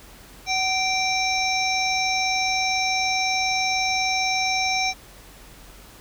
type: harmonic tone with a mistuned harmonic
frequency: 782 Hz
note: G5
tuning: 4 cents flat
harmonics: 1 / 3 / 5 / 7 / 8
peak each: -25 / -24 / -30 / -28 / -32 dBFS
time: 0.46-4.94 s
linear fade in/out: 50 ms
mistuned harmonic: 1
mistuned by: -62 cents
effects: added 46 Hz sine -49 dBFS peak until 6 s + pink hiss -47 dBFS RMS until 6 s